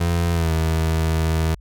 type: tone with pitch glide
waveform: 30% pulse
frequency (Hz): 85.3 to 80.51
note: F2 to E2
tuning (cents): -40 to -40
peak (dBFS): -15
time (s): 0-1.55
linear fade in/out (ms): 10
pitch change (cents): -100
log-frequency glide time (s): 0.32-0.51
effects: added 50 Hz sine -41 dBFS peak until 1.6 s